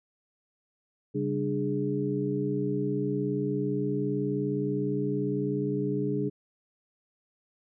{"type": "tone cluster", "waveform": "sine", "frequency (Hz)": [137.2, 197, 296.1, 413.5], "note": ["C#3", "G3", "D4", "G#4"], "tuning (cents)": [-17, 9, 14, -8], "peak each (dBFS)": [-32, -33, -31, -31], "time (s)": [1.14, 6.3], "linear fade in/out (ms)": 20, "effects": []}